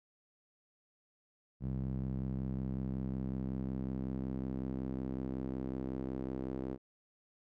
sawtooth tone with band-pass filter sweep, 65.41 Hz, C2, in tune, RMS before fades -38 dBFS, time 1.6-6.78 s, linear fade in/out 50 ms, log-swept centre 160 to 330 Hz, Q 1.8, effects none

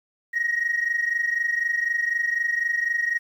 sine tone pair together, 1877 / 1901 Hz, A#6 / A#6, +11 / +33 cents, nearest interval unison, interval 22 cents, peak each -22 / -25 dBFS, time 0.33-3.19 s, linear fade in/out 20 ms, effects tanh soft clip ceiling -16 dBFS + 9-bit

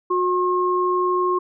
sine tone pair together, 362.8 / 1075.3 Hz, F#4 / C6, -34 / +47 cents, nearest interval octave + perfect fifth, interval 1881 cents, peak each -20 dBFS, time 0.1-1.39 s, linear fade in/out 10 ms, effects none

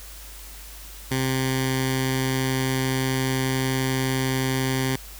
10% pulse tone with notch filter, 131.4 Hz, C3, 8 cents sharp, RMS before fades -24 dBFS, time 1.11-4.96 s, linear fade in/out 5 ms, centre 610 Hz, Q 0.91, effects added 50 Hz sine -41 dBFS peak until 5.19 s + white hiss -43 dBFS RMS until 5.19 s

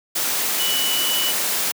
sine tone in noise, 2960 Hz, F#7, in tune, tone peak -22 dBFS, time 0.59-1.32 s, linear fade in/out 10 ms, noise white, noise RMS -22 dBFS, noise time 0.15-1.72 s, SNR -3 dB, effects high-pass 200 Hz 12 dB/octave

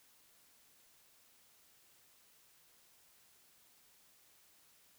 silence, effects white hiss -67 dBFS RMS until 4.98 s

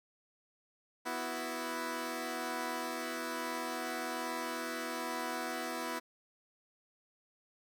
10% pulse chord, B suspended fourth, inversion none, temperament equal, 246.9 / 329.6 / 370 Hz, B3 / E4 / F#4, 0 / 0 / 0 cents, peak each -32 / -31 / -36 dBFS, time 1.05-6 s, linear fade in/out 20 ms, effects none

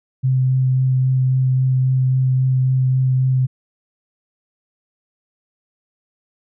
sine tone with vibrato, 129.9 Hz, C3, 12 cents flat, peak -13 dBFS, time 0.23-3.47 s, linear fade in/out 20 ms, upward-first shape triangle, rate 3.7 Hz, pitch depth 12 cents each way, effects none

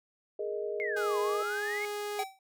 sine chord, Ab suspended second, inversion none, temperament equal, 415.3 / 466.2 / 622.3 Hz, Ab4 / Bb4 / Eb5, 0 / 0 / 0 cents, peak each -34 / -38 / -38 dBFS, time 0.39-1.43 s, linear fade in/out 5 ms
sine exponential two-way sweep, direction down then up, 2205 to 987.8 to 2205 Hz, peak -33 dBFS, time 0.8-1.85 s, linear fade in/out 0 ms, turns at 1.19 s
sawtooth tone, 414.1 Hz, G#4, 5 cents flat, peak -30 dBFS, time 0.96-2.24 s, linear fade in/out 10 ms
square tone with exponential decay, 770 Hz, G5, 31 cents flat, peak -28 dBFS, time 2.19-2.39 s, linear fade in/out 2 ms, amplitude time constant 43 ms
effects none

